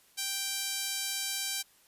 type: tone with high-pass filter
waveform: sawtooth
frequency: 784 Hz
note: G5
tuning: in tune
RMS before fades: -34 dBFS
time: 0.17-1.63 s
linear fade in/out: 20 ms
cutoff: 3900 Hz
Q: 0.67
effects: white hiss -63 dBFS RMS until 1.87 s + resampled to 32000 Hz